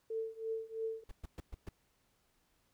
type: tone with tremolo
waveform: sine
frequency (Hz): 446.7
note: A4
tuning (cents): +26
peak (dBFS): -33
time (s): 0.1-1.04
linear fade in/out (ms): 5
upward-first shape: triangle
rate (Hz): 3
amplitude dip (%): 95
type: noise bursts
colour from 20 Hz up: brown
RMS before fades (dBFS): -43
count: 5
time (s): 1.09-1.69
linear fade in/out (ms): 5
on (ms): 24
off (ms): 120
effects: pink hiss -75 dBFS RMS until 2.73 s